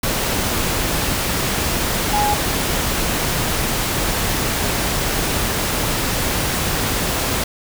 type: tone in noise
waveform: sine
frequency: 830.6 Hz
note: G#5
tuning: in tune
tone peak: -16 dBFS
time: 2.13-2.34 s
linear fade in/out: 5 ms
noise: pink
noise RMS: -20 dBFS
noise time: 0.03-7.44 s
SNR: +1 dB
effects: none